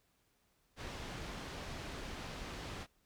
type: low-pass noise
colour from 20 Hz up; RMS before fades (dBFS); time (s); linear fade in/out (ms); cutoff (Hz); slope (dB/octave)
pink; -45; 0.76-2.87; 50; 5000; 12
effects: pink hiss -75 dBFS RMS until 3.05 s